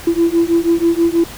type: beating tone pair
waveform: sine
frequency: 333.4 / 339.6 Hz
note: E4 / F4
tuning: +20 / -48 cents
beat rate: 6.2 Hz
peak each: -13 dBFS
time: 0.07-1.24 s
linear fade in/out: 5 ms
effects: tanh soft clip ceiling -5 dBFS + pink hiss -33 dBFS RMS until 1.37 s